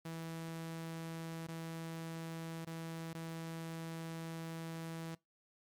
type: tone with dropouts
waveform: sawtooth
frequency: 163.9 Hz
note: E3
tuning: 10 cents flat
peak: -38 dBFS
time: 0.05-5.15 s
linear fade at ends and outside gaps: 5 ms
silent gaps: 1.47-1.484 / 2.649-2.669 / 3.132-3.147 s
effects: noise-tail reverb RT60 0.2 s tail -23 dB re dry + MP3 96 kbps